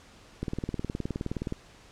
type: click train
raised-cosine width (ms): 3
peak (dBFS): -18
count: 22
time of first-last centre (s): 0.43-1.524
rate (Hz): 19.2
effects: pink hiss -54 dBFS RMS until 1.91 s + low-pass 7000 Hz 12 dB/octave